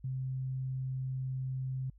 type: tone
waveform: sine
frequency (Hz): 130.81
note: C3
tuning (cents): 0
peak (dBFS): -33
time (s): 0.04-1.9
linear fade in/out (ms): 5
effects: added 50 Hz sine -56 dBFS peak until 1.98 s